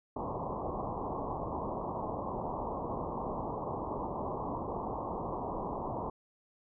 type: low-pass noise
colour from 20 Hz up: white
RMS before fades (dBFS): -37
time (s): 0.16-6.1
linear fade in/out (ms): 5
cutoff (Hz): 1100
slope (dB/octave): 96
effects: none